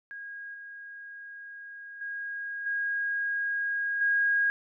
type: tone with level steps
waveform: sine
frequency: 1636 Hz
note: G#6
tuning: 26 cents flat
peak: -38 / -41 / -33 / -27 / -22 dBFS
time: 0.11-4.5 s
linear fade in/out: 0 ms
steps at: 0.54 / 2.01 / 2.66 / 4.01 s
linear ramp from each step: 5 ms
effects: none